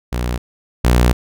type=tone pair in turn; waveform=sawtooth; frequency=60.6 / 60.6 Hz; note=B1 / B1; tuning=-32 / -32 cents; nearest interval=unison; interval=0 cents; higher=neither; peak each=-14 / -6 dBFS; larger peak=second; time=0.12-0.38 / 0.84-1.13 s; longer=second; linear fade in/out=10 ms; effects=none